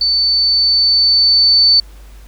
sine tone with level ramp, 4520 Hz, C#8, 33 cents sharp, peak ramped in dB -11 to -6 dBFS, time 0.01-1.8 s, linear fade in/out 2 ms, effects added 50 Hz sine -34 dBFS peak until 2.27 s + pink hiss -47 dBFS RMS until 2.27 s

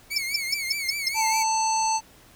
sawtooth tone with vibrato, 2217 Hz, C#7, in tune, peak -24 dBFS, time 0.1-1.44 s, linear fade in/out 20 ms, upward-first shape triangle, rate 4.9 Hz, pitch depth 110 cents each way
sine tone bursts, 5274 Hz, E8, in tune, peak -19 dBFS, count 6, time 0.16-1.086 s, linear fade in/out 5 ms, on 21 ms, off 160 ms
harmonic tone, 884 Hz, A5, 8 cents sharp, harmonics 1 / 3 / 5 / 7 / 9, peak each -22 / -36 / -33 / -28 / -37 dBFS, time 1.14-2.01 s, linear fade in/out 50 ms
effects pink hiss -53 dBFS RMS until 2.35 s

